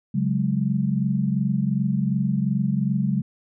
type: chord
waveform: sine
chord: C# suspended fourth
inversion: none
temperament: equal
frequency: 138.59 / 185 / 207.7 Hz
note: C#3 / F#3 / G#3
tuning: 0 / 0 / 0 cents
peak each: -24 dBFS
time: 0.14-3.22 s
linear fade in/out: 10 ms
effects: none